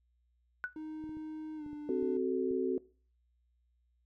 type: tone with exponential decay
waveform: sine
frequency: 1480 Hz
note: F#6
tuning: in tune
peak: -29 dBFS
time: 0.64-0.73 s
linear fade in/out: 0 ms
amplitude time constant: 19 ms
type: tone with pitch glide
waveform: triangle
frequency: 311.1 to 297.1 Hz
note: D#4 to D4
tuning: 0 to +20 cents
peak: -38 dBFS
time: 0.76-2.17 s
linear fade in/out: 2 ms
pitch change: -80 cents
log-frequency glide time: 1.56-1.64 s
type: clicks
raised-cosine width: 3 ms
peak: -39 dBFS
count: 7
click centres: 1.04 / 1.093 / 1.17 / 1.663 / 1.731 / 2.027 / 2.511 s
type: chord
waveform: sine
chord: F# diminished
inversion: second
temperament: equal with one note detuned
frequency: 261.6 / 374.9 / 440 Hz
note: C4 / F#4 / A4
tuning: 0 / +23 / 0 cents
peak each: -35 / -32 / -36 dBFS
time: 1.89-2.78 s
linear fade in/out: 2 ms
effects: noise-tail reverb RT60 0.4 s tail -21 dB re dry + added 60 Hz sine -70 dBFS peak until 4.05 s